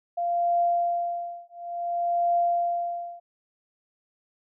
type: tone with tremolo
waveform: sine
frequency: 693 Hz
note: F5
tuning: 14 cents flat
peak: -19 dBFS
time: 0.17-3.2 s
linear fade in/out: 10 ms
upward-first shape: triangle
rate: 0.57 Hz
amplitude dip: 100%
effects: none